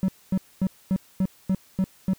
triangle tone bursts, 189.3 Hz, F#3, 40 cents sharp, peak -17 dBFS, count 8, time 0.03-2.134 s, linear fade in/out 0 ms, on 53 ms, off 240 ms, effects white hiss -56 dBFS RMS until 2.18 s

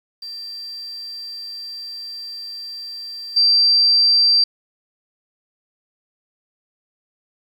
sine tone with level steps, 4699 Hz, D8, in tune, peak -29 / -11 dBFS, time 0.22-4.44 s, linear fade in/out 5 ms, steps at 3.36 s, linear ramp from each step 10 ms, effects 8-bit

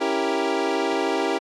25% pulse chord, C# diminished seventh, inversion none, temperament equal, 277.2 / 329.6 / 392 / 466.2 Hz, C#4 / E4 / G4 / Bb4, 0 / 0 / 0 / 0 cents, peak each -25 / -23 / -21 / -24 dBFS, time 0-1.39 s, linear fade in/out 20 ms, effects low-pass 5000 Hz 12 dB/octave + AAC 64 kbps

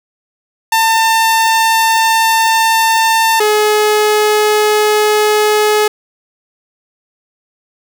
sawtooth tone pair in turn, 898 / 423.8 Hz, A5 / G#4, +35 / +35 cents, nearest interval octave + minor second, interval 1300 cents, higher first, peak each -5 dBFS, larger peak neither, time 0.72-3.4 / 3.4-5.88 s, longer first, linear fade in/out 5 ms, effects none

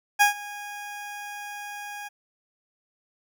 20% pulse tone with ADSR envelope, 822 Hz, G#5, 18 cents flat, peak -9 dBFS, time 0.19-2.09 s, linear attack 23 ms, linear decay 120 ms, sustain -21 dB, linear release 18 ms, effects none

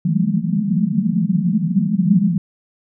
pink band-pass noise, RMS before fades -17 dBFS, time 0.05-2.38 s, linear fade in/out 2 ms, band 160 to 220 Hz, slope 96 dB/octave, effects none

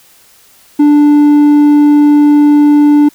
sine tone with hard clipping, 293.7 Hz, D4, in tune, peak -4 dBFS, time 0.79-3.09 s, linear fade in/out 10 ms, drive 3 dB, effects white hiss -44 dBFS RMS until 3.14 s

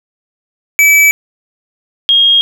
square / sine tone pair in turn, 2300 / 3253 Hz, D7 / G#7, -37 / -37 cents, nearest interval tritone, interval 600 cents, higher second, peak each -5 dBFS, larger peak neither, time 0.79-1.11 / 2.09-2.41 s, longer neither, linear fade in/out 0 ms, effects 7-bit

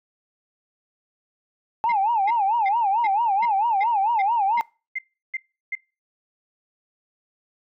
sine tone with vibrato, 859 Hz, A5, 42 cents flat, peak -17 dBFS, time 1.84-4.61 s, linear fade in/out 0 ms, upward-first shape sine, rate 4.5 Hz, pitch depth 190 cents each way
sine tone bursts, 2093 Hz, C7, in tune, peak -24 dBFS, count 11, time 1.89-5.753 s, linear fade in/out 5 ms, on 33 ms, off 350 ms
effects noise-tail reverb RT60 0.3 s tail -23 dB re dry + tanh soft clip ceiling -13 dBFS

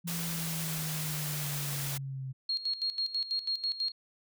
sine linear sweep, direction down, 171.6 to 130.81 Hz, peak -35 dBFS, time 0.04-2.33 s, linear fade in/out 20 ms
white noise, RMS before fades -37 dBFS, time 0.07-1.98 s, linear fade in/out 10 ms
sine tone with tremolo, 4274 Hz, C8, 36 cents sharp, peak -28 dBFS, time 2.49-3.92 s, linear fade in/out 5 ms, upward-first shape square, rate 6.1 Hz, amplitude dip 75%
effects none

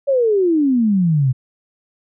sine exponential sweep, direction down, 571 to 123.47 Hz, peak -12 dBFS, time 0.07-1.33 s, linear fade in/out 20 ms, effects none

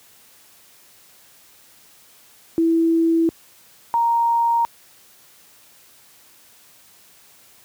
sine tone pair in turn, 329.6 / 932.2 Hz, E4 / A#5, 0 / 0 cents, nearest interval octave + tritone, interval 1800 cents, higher second, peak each -14 / -15 dBFS, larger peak first, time 2.58-3.29 / 3.94-4.65 s, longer neither, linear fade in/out 0 ms, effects white hiss -51 dBFS RMS until 7.64 s + high-pass 60 Hz 12 dB/octave

